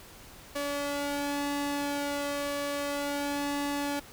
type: tone with flanger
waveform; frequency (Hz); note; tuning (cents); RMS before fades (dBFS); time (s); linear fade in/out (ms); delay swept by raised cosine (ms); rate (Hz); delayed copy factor
sawtooth; 285.9; D4; -46; -32; 0.55-4; 10; 1.8 to 2.41; 0.49; +0.55
effects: pink hiss -50 dBFS RMS until 4.12 s